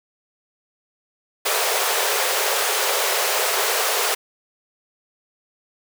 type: high-pass noise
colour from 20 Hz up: pink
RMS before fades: -21 dBFS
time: 1.45-4.15 s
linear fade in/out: 10 ms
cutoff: 390 Hz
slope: 96 dB/octave
effects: none